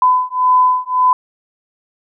sine beating tone pair, 1007 / 1008.8 Hz, B5 / B5, +33 / +36 cents, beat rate 1.8 Hz, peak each -13 dBFS, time 0.02-1.13 s, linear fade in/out 2 ms, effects none

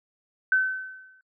sine tone with exponential decay, 1526 Hz, G6, 47 cents flat, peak -16 dBFS, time 0.52-1.21 s, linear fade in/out 2 ms, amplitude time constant 150 ms, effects noise-tail reverb RT60 0.1 s tail -24 dB re dry

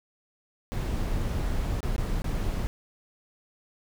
brown noise with dropouts, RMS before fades -28 dBFS, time 0.72-2.67 s, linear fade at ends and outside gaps 0 ms, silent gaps 1.805-1.83 / 1.963-1.981 / 2.219-2.243 s, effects none

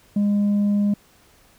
triangle tone with tanh clipping, 204.4 Hz, G#3, 27 cents flat, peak -17 dBFS, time 0.16-0.94 s, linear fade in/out 5 ms, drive 7 dB, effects pink hiss -55 dBFS RMS until 1.58 s

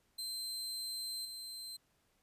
sawtooth tone with level steps, 4110 Hz, C8, 32 cents flat, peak -36 / -41 dBFS, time 0.18-1.77 s, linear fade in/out 10 ms, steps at 1.25 s, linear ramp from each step 2 ms, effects pink hiss -75 dBFS RMS until 2.22 s + resampled to 32000 Hz

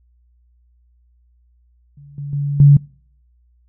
sine tone with level steps, 142.7 Hz, D3, 49 cents flat, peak -38 / -24 / -17 / -4 dBFS, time 1.97-2.77 s, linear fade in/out 5 ms, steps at 2.18 / 2.33 / 2.6 s, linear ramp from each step 2 ms, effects noise-tail reverb RT60 0.6 s tail -26 dB re dry + added 60 Hz sine -53 dBFS peak until 3.68 s

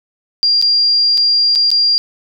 sine tone with dropouts, 4780 Hz, D8, 30 cents sharp, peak -9 dBFS, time 0.43-1.98 s, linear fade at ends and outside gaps 0 ms, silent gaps 0.615-0.624 / 1.174-1.178 / 1.552-1.557 / 1.704-1.715 s, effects none

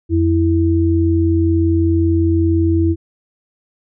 sine tone pair together, 87.31 / 329.4 Hz, F2 / E4, 0 / -1 cents, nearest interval octave + major seventh, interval 2299 cents, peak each -14 dBFS, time 0.09-2.96 s, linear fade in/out 50 ms, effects none

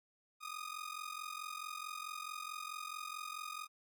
sawtooth ring-modulated tone, 1235 Hz, D#6, 13 cents flat, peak -36 dBFS, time 0.4-3.68 s, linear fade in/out 50 ms, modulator 22.3 Hz, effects none

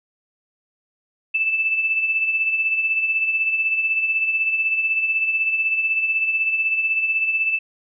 sine tone with tremolo, 2637 Hz, E7, in tune, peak -15 dBFS, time 1.34-7.59 s, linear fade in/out 10 ms, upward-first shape triangle, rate 16 Hz, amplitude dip 60%, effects none

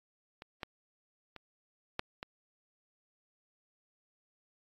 clicks, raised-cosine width 0.3 ms, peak -30 / -20 / -30 / -16 / -24 dBFS, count 5, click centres 0.421 / 0.632 / 1.363 / 1.994 / 2.229 s, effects AAC 32 kbps

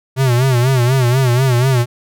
square tone with vibrato, 126.9 Hz, B2, 47 cents sharp, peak -11 dBFS, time 0.16-1.86 s, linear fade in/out 50 ms, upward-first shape sine, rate 4.1 Hz, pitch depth 110 cents each way, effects none

